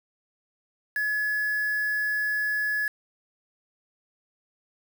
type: tone with quantisation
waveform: sine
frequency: 1700 Hz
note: G#6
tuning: 40 cents sharp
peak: -24 dBFS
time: 0.96-2.88 s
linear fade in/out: 2 ms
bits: 6
effects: none